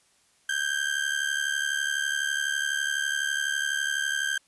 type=ring-modulated tone; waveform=35% pulse; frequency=1581 Hz; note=G6; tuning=14 cents sharp; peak=-21 dBFS; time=0.49-4.38 s; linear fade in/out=2 ms; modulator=36 Hz; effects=white hiss -64 dBFS RMS until 4.47 s + resampled to 24000 Hz